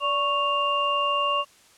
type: tone cluster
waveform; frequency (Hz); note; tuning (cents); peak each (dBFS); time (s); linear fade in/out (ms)
sine; 580 / 1108 / 2794; D5 / C#6 / F7; -22 / -1 / 0; -29 / -23 / -27; 0-1.45; 50
effects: white hiss -55 dBFS RMS until 1.77 s + low-pass 9000 Hz 12 dB/octave